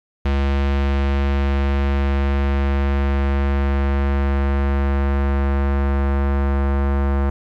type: tone with low-pass filter sweep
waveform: square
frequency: 69.3 Hz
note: C#2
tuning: in tune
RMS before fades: -18 dBFS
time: 0.25-7.3 s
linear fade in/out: 5 ms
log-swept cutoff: 3000 to 1400 Hz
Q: 1.1
effects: 9-bit